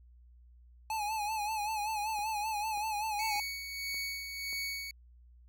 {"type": "tone with vibrato", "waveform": "square", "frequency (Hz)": 853, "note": "G#5", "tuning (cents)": 46, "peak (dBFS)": -33, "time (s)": [0.9, 3.4], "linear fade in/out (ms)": 2, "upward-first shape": "sine", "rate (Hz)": 5.2, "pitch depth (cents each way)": 69}
{"type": "click train", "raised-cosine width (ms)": 1, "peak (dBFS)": -40, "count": 5, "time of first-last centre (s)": [2.19, 4.529], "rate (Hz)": 1.71}
{"type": "tone with tremolo", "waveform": "25% pulse", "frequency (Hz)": 2232, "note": "C#7", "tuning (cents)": 11, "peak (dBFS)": -30, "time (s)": [3.19, 4.91], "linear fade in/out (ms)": 2, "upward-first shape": "sine", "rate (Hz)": 1.6, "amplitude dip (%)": 50}
{"effects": ["added 60 Hz sine -55 dBFS peak until 5.48 s"]}